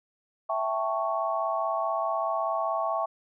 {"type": "chord", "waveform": "sine", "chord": "A dominant seventh", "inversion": "second", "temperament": "equal", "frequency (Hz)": [659.3, 784, 880, 1108.7], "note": ["E5", "G5", "A5", "C#6"], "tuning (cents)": [0, 0, 0, 0], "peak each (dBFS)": [-29, -33, -34, -30], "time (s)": [0.49, 3.06], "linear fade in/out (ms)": 10, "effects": []}